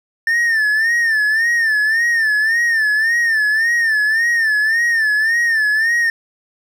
triangle tone with vibrato, 1792 Hz, A6, 31 cents sharp, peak -11 dBFS, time 0.27-6.1 s, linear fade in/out 2 ms, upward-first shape sine, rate 1.8 Hz, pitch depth 94 cents each way, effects none

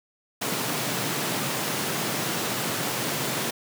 pink high-pass noise, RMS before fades -28 dBFS, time 0.41-3.51 s, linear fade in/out 10 ms, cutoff 120 Hz, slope 48 dB/octave, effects none

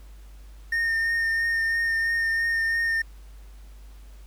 triangle tone with vibrato, 1828 Hz, A#6, 34 cents flat, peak -20 dBFS, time 0.72-3.02 s, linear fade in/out 5 ms, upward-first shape triangle, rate 3 Hz, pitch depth 18 cents each way, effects added 50 Hz sine -42 dBFS peak until 4.26 s + pink hiss -58 dBFS RMS until 4.26 s

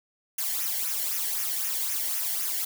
blue noise with flanger, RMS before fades -29 dBFS, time 0.38-2.65 s, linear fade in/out 5 ms, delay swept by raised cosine 0.23 to 0.83 ms, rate 3.9 Hz, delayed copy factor -0.65, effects none

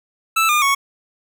25% pulse tone with pitch steps, 1318.5 / 1209.1 / 1108.7 Hz, E6 / D#6 / C#6, 0 / -50 / 0 cents, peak -10 dBFS, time 0.36-0.75 s, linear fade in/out 10 ms, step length 130 ms, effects none

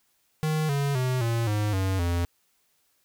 square tone with pitch steps, 155.56 / 141.01 / 127.82 / 115.87 / 105.03 / 95.21 / 86.3 Hz, D#3 / C#3 / C3 / A#2 / G#2 / G2 / F2, 0 / +30 / -40 / -10 / +20 / -50 / -20 cents, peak -24 dBFS, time 0.43-2.25 s, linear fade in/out 0 ms, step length 260 ms, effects white hiss -69 dBFS RMS until 3.04 s

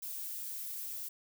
violet noise, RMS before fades -41 dBFS, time 0.02-1.09 s, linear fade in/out 10 ms, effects none

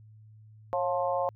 harmonic tone with a mistuned harmonic, 176.3 Hz, F3, 17 cents sharp, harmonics 3 / 4 / 5 / 6, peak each -29 / -31 / -33 / -35 dBFS, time 0.73-1.29 s, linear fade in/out 0 ms, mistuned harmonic 3, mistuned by +48 cents, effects added 108 Hz sine -50 dBFS peak until 1.35 s

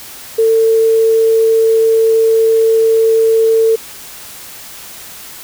sine tone, 448.5 Hz, A4, 33 cents sharp, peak -7 dBFS, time 0.38-3.76 s, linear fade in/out 10 ms, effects white hiss -32 dBFS RMS until 5.43 s

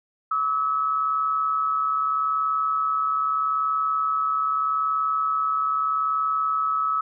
sine tone pair together, 1150.2 / 1291 Hz, D6 / E6, -36 / -37 cents, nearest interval major second, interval 199 cents, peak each -30 / -21 dBFS, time 0.31-7.01 s, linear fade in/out 5 ms, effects none

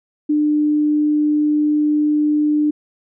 sine tone, 299.5 Hz, D4, 34 cents sharp, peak -13 dBFS, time 0.29-2.71 s, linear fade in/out 10 ms, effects none

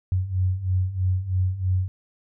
sine beating tone pair, 90.7 / 93.8 Hz, F#2 / F#2, -34 / +24 cents, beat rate 3.1 Hz, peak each -26 / -22 dBFS, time 0.12-1.88 s, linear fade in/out 0 ms, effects none

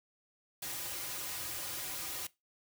white noise with comb filter, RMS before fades -40 dBFS, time 0.62-2.27 s, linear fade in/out 5 ms, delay 4.5 ms, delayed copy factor -0.9, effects noise-tail reverb RT60 0.2 s tail -19 dB re dry

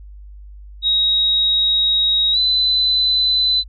sine tone with pitch glide, 3794 to 4015 Hz, A#7 to B7, +30 to +28 cents, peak -13 dBFS, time 0.82-3.64 s, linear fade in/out 50 ms, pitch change +98 cents, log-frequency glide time 2.32-2.38 s, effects added 50 Hz sine -35 dBFS peak until 3.68 s

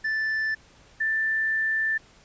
triangle / sine tone pair in turn, 1760 / 1771.2 Hz, A6 / A6, 0 / +11 cents, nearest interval unison, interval 11 cents, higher second, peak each -22 dBFS, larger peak neither, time 0.04-0.55 / 1-1.98 s, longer second, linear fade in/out 10 ms, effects pink hiss -55 dBFS RMS until 2.24 s + resampled to 16000 Hz

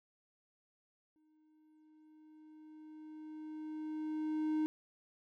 triangle tone with exponential growth, 309.5 Hz, D#4, 9 cents flat, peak -28 dBFS, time 1.16-4.66 s, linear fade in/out 0 ms, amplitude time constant 760 ms, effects none

